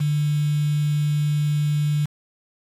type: tone with quantisation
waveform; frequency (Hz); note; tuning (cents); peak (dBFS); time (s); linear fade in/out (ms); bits
sine; 148.2; D3; +16; -18; 0-2.06; 10; 6
effects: resampled to 32000 Hz